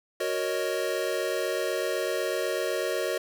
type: chord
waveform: square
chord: D# minor seventh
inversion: first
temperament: equal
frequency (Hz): 370 / 466.2 / 554.4 / 622.3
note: F#4 / A#4 / C#5 / D#5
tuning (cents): 0 / 0 / 0 / 0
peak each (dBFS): -33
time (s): 0.2-3.18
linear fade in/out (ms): 5
effects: none